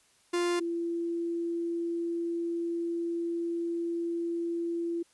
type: tone pair in turn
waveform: 45% pulse / sine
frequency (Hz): 349.2 / 338.9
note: F4 / E4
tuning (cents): 0 / +48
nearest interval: minor second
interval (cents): 52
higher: first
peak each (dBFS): -26 / -29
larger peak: first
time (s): 0.33-0.6 / 0.6-5.03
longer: second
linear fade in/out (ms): 10
effects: white hiss -65 dBFS RMS until 5.13 s + resampled to 24000 Hz